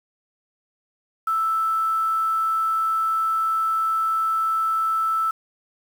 sine tone with quantisation, 1318.5 Hz, E6, in tune, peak -19 dBFS, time 1.27-5.31 s, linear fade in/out 5 ms, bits 7, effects none

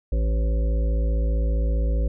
harmonic tone, 55.2 Hz, A1, 6 cents sharp, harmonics 1 / 3 / 5 / 7 / 9 / 10, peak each -19 / -34 / -38 / -40 / -37 / -38 dBFS, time 0.12-2.08 s, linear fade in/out 5 ms, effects none

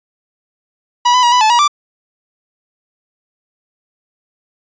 45% pulse tone with pitch steps, 972 / 1000 / 959 / 991 / 868 / 958 / 1174 Hz, B5 / B5 / A#5 / B5 / A5 / A#5 / D6, -28 / +21 / +49 / +6 / -24 / +47 / -1 cents, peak -8 dBFS, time 1.05-1.68 s, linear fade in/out 10 ms, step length 90 ms, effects resampled to 16000 Hz

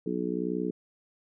harmonic tone, 61 Hz, B1, 21 cents flat, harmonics 3 / 4 / 5 / 6 / 7, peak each -34 / -35 / -33 / -36 / -34 dBFS, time 0.06-0.71 s, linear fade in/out 5 ms, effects none

